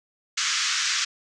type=band-pass noise; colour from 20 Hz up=white; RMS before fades=-25 dBFS; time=0.37-1.05 s; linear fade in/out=10 ms; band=1200 to 6800 Hz; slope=48 dB/octave; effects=none